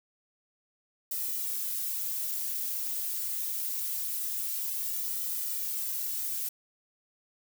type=noise with flanger; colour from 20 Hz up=violet; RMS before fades=-33 dBFS; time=1.11-6.49 s; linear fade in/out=5 ms; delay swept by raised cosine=1.8 to 3.7 ms; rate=0.24 Hz; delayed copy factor=-0.9; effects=none